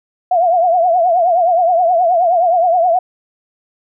sine tone with vibrato, 698.5 Hz, F5, in tune, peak -9 dBFS, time 0.31-2.99 s, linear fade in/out 5 ms, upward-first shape triangle, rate 9.5 Hz, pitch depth 130 cents each way, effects none

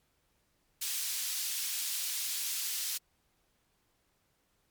pink high-pass noise, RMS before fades -35 dBFS, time 0.81-2.98 s, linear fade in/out 10 ms, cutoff 4000 Hz, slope 12 dB/octave, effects pink hiss -74 dBFS RMS until 4.7 s + MP3 96 kbps

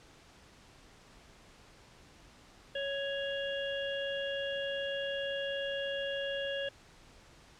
harmonic tone with a mistuned harmonic, 554.4 Hz, C#5, in tune, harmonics 1 / 3 / 5 / 6, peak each -35 / -40 / -42 / -43 dBFS, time 2.75-6.69 s, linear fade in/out 5 ms, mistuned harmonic 5, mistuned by +21 cents, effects pink hiss -58 dBFS RMS until 7.59 s + low-pass 7000 Hz 12 dB/octave

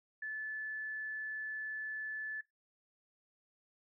sine tone, 1737 Hz, A6, 23 cents flat, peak -38 dBFS, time 0.22-2.41 s, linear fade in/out 5 ms, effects noise-tail reverb RT60 0.2 s tail -20 dB re dry

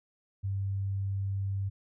sine tone, 98 Hz, G2, in tune, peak -29 dBFS, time 0.43-1.7 s, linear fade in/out 20 ms, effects none

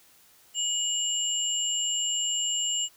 sine tone pair together, 2913 / 7340 Hz, F#7 / A#8, -28 / -28 cents, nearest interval octave + major third, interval 1600 cents, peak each -28 / -28 dBFS, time 0.54-2.89 s, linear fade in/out 50 ms, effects white hiss -58 dBFS RMS until 2.96 s

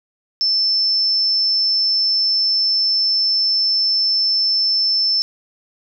sine tone, 5300 Hz, E8, 9 cents sharp, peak -14 dBFS, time 0.41-5.22 s, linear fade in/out 0 ms, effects none

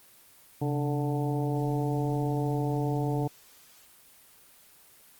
harmonic tone with a mistuned harmonic, 146.83 Hz, D3, in tune, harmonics 1 / 2 / 3 / 4 / 5 / 6, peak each -28 / -32 / -34 / -41 / -37 / -40 dBFS, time 0.61-3.28 s, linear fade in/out 10 ms, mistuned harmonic 1, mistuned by -120 cents, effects white hiss -56 dBFS RMS until 5.19 s + Opus 24 kbps

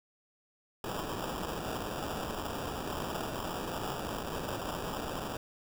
violet noise with sample-and-hold, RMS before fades -37 dBFS, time 0.84-5.37 s, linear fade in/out 2 ms, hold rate 2100 Hz, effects none

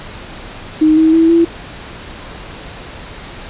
sine tone with pitch steps, 311.1 / 318.9 / 326.9 / 335.2 Hz, D#4 / D#4 / E4 / E4, 0 / +43 / -14 / +29 cents, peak -6 dBFS, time 0.81-1.45 s, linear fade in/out 10 ms, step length 160 ms, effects pink hiss -31 dBFS RMS until 3.49 s + resampled to 8000 Hz

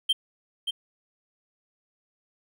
triangle tone with echo, 3141 Hz, G7, 3 cents sharp, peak -17 dBFS, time 0.09-0.13 s, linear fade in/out 10 ms, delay 580 ms, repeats 1, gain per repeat -7 dB, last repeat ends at 0.71 s, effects none

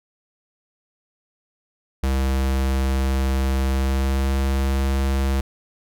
square tone with pitch glide, 66.5 to 67.47 Hz, C2 to C#2, +29 to -46 cents, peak -19 dBFS, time 2.03-5.41 s, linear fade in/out 5 ms, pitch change +25 cents, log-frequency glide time 3.7-4.37 s, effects none

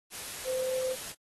sine tone in noise, 516 Hz, C5, 24 cents flat, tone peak -29 dBFS, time 0.44-0.96 s, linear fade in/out 50 ms, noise white, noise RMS -40 dBFS, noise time 0.1-1.15 s, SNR +8 dB, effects AAC 32 kbps

